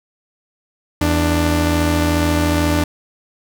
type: tone pair together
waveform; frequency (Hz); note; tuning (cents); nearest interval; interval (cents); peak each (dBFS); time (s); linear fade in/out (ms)
sawtooth; 82.41 / 295.6; E2 / D4; 0 / +11; octave + minor seventh; 2211; -13; 1.01-2.84; 5
effects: none